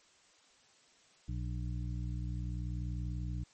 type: harmonic tone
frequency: 60.4 Hz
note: B1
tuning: 38 cents flat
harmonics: 1 / 2 / 3 / 5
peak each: -37 / -39 / -45 / -50 dBFS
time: 1.28-3.44 s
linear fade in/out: 10 ms
effects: white hiss -65 dBFS RMS until 3.53 s + MP3 32 kbps